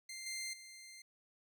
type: tone with level steps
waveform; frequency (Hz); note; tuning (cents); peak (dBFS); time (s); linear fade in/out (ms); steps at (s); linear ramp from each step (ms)
15% pulse; 2093; C7; 0; -39 / -34 / -46; 0.09-1.02; 5; 0.26 / 0.53; 5
effects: none